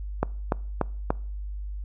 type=click train; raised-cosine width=1 ms; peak=-8 dBFS; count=4; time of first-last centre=0.23-1.105 s; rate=3.43 Hz; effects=noise-tail reverb RT60 0.5 s tail -24 dB re dry + added 50 Hz sine -31 dBFS peak until 1.84 s